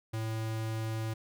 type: tone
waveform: square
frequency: 111.1 Hz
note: A2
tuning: 17 cents sharp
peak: -33 dBFS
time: 0.13-1.14 s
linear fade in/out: 10 ms
effects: none